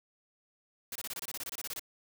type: noise bursts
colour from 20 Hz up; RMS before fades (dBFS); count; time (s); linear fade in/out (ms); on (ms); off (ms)
white; -39; 15; 0.92-1.795; 2; 35; 25
effects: none